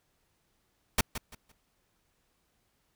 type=noise with echo; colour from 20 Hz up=pink; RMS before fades=-23 dBFS; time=0.98-1.01 s; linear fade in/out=5 ms; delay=170 ms; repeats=3; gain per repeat=-12 dB; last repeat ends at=1.52 s; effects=pink hiss -74 dBFS RMS until 2.95 s